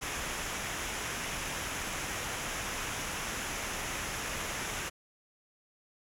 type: noise with comb filter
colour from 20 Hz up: pink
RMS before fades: -36 dBFS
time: 0.01-4.9 s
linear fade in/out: 20 ms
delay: 0.23 ms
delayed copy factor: -0.5
effects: low-pass 11000 Hz 12 dB/octave